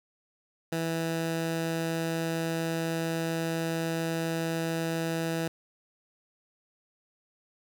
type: tone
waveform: 15% pulse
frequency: 164.3 Hz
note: E3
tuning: 5 cents flat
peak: -22 dBFS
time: 0.72-5.48 s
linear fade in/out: 5 ms
effects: none